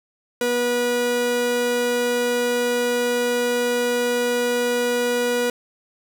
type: tone pair together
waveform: 45% pulse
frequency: 243 / 486 Hz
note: B3 / B4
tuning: -28 / -28 cents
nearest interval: octave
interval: 1200 cents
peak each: -27 / -20 dBFS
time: 0.41-5.5 s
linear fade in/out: 2 ms
effects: none